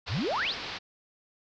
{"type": "low-pass noise", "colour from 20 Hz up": "white", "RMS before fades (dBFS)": -38, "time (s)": [0.06, 0.79], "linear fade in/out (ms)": 20, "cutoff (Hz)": 4900, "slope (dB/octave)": 48}
{"type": "exponential sweep", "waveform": "sine", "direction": "up", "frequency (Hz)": [70.9, 5810], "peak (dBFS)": -27, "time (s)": [0.08, 0.55], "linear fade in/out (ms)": 50}
{"effects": []}